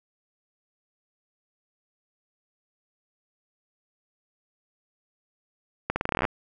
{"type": "accelerating click train", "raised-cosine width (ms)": 0.5, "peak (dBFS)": -10, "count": 14, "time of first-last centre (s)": [5.9, 6.252], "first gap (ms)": 60, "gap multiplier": 0.85, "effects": []}